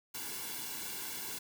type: noise with comb filter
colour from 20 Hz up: white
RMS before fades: -41 dBFS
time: 0.14-1.39 s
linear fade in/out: 10 ms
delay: 1.6 ms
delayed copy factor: -0.75
effects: none

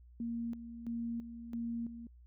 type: tone with tremolo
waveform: sine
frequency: 233.1 Hz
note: A#3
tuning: in tune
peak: -35 dBFS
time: 0.2-2.07 s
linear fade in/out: 2 ms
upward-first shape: square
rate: 1.5 Hz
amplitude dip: 65%
effects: added 60 Hz sine -55 dBFS peak until 2.26 s

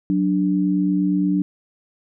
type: tone pair together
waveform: sine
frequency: 185.02 / 293.7 Hz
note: F#3 / D4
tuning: 0 / 0 cents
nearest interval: minor sixth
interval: 800 cents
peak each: -19 dBFS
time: 0.1-1.42 s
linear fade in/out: 0 ms
effects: none

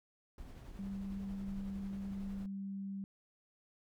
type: noise with tremolo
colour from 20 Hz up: brown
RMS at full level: -48 dBFS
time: 0.38-2.46 s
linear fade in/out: 2 ms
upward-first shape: sine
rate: 11 Hz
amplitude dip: 30%
type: tone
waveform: sine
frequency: 196 Hz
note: G3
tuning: in tune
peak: -39 dBFS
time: 0.79-3.04 s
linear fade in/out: 0 ms
effects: none

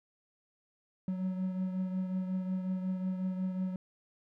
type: beating tone pair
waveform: triangle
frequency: 185.5 / 191 Hz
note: F#3 / G3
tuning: +5 / -45 cents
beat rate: 5.5 Hz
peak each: -30 / -39 dBFS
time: 1.08-3.76 s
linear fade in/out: 2 ms
effects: none

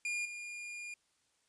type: tone with level steps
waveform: 45% pulse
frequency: 2419 Hz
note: D#7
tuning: 49 cents flat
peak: -34 / -42 dBFS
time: 0.05-0.94 s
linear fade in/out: 2 ms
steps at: 0.25 s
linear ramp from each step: 5 ms
effects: white hiss -75 dBFS RMS until 1.48 s + resampled to 22050 Hz

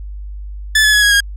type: tone with pitch steps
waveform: sawtooth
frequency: 1739 / 1711.1 / 1683.6 / 1656.6 / 1630.1 Hz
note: A6 / A6 / G#6 / G#6 / G#6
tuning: -21 / -49 / +23 / -5 / -33 cents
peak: -5 dBFS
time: 0.75-1.205 s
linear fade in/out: 5 ms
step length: 91 ms
effects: added 50 Hz sine -25 dBFS peak until 1.36 s + low-pass 11000 Hz 12 dB/octave

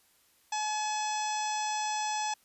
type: harmonic tone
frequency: 853 Hz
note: G#5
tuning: 46 cents sharp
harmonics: 1 / 2 / 3 / 4 / 5 / 6 / 7 / 8 / 9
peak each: -31 / -43 / -41 / -43 / -48 / -43 / -39 / -51 / -43 dBFS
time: 0.52-2.34 s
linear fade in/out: 5 ms
effects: white hiss -66 dBFS RMS until 2.44 s + resampled to 32000 Hz

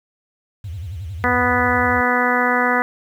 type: tone with vibrato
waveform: sine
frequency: 89.6 Hz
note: F2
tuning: 45 cents sharp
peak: -26 dBFS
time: 0.64-2.01 s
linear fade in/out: 5 ms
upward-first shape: sine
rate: 11 Hz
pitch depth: 280 cents each way
type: harmonic tone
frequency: 246.9 Hz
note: B3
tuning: in tune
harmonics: 1 / 2 / 3 / 4 / 5 / 6 / 7 / 8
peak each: -23 / -23 / -23 / -23 / -23 / -23 / -23 / -23 dBFS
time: 1.24-2.82 s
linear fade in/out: 0 ms
effects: 8-bit

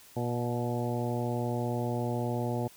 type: harmonic tone with a mistuned harmonic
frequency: 120 Hz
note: B2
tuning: 49 cents flat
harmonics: 1 / 2 / 3 / 4 / 5 / 6 / 7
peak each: -32 / -35 / -37 / -38 / -39 / -40 / -40 dBFS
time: 0.16-2.68 s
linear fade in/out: 10 ms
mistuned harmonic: 7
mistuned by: +39 cents
effects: white hiss -55 dBFS RMS until 2.76 s

